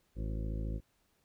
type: harmonic tone with a mistuned harmonic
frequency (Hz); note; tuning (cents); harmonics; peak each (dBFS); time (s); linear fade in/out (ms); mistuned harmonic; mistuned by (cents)
54; A1; -32; 1 / 2 / 3 / 4 / 5 / 6 / 7 / 9 / 10; -35 / -41 / -45 / -47 / -49 / -51 / -52 / -54 / -55; 0.15-0.81; 50; 7; -46
effects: pink hiss -74 dBFS RMS until 1.24 s